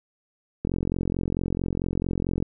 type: click train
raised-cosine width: 3 ms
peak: -13 dBFS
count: 80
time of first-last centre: 0.65-2.425 s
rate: 44.5 Hz
effects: none